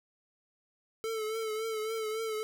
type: tone with vibrato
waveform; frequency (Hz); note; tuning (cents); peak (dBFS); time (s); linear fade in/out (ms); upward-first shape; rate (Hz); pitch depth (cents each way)
square; 440; A4; 0; -33; 1.04-2.43; 0; triangle; 3.6; 53
effects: none